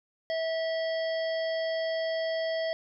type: harmonic tone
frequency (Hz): 650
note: E5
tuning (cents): -24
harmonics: 1 / 3 / 5 / 7 / 8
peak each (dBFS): -28 / -38 / -42 / -45 / -46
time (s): 0.3-2.73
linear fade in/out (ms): 0
effects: none